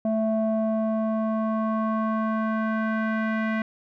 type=tone with low-pass filter sweep; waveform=square; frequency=220 Hz; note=A3; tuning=in tune; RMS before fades=-25 dBFS; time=0.05-3.62 s; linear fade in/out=2 ms; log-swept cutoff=620 to 1900 Hz; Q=3; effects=none